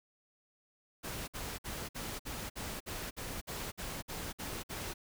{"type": "noise bursts", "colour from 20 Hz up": "pink", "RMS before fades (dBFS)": -41, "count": 13, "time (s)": [1.03, 4.94], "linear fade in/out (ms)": 20, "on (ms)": 250, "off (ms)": 55, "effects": []}